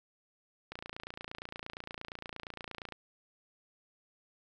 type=click train; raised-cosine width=0.3 ms; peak=-25 dBFS; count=64; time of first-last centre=0.72-2.923 s; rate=28.6 Hz; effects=none